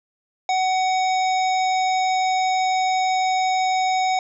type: harmonic tone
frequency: 749 Hz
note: F#5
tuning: 21 cents sharp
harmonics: 1 / 3 / 5 / 7 / 9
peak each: -18 / -28 / -32 / -35 / -37 dBFS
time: 0.49-4.19 s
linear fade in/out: 2 ms
effects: none